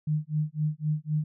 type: tone with tremolo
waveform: sine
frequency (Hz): 152.6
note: D#3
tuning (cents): -33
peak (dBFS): -22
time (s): 0.07-1.24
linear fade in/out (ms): 5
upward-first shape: sine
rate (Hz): 3.9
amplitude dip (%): 100
effects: none